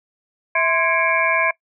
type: tone cluster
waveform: sine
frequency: 654 / 1040 / 1650 / 2175 / 2337 Hz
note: E5 / C6 / G#6 / C#7 / D7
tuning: -14 / -11 / -12 / -33 / -9 cents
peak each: -22 dBFS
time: 0.55-1.51 s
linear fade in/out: 5 ms
effects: noise-tail reverb RT60 0.1 s tail -21 dB re dry